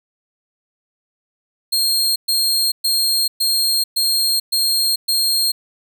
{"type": "tone bursts", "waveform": "sawtooth", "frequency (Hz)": 4222, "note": "C8", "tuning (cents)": 15, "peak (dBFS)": -12, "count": 7, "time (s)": [1.72, 5.52], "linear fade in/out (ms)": 10, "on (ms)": 440, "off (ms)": 120, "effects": []}